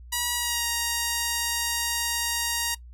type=tone with pitch glide; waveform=5% pulse; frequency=964 to 938.7 Hz; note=B5 to A#5; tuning=-42 to +12 cents; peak=-13 dBFS; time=0.12-2.75 s; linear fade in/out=10 ms; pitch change=-46 cents; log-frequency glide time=0.35-0.66 s; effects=noise-tail reverb RT60 0.1 s tail -19 dB re dry + added 60 Hz sine -42 dBFS peak until 2.93 s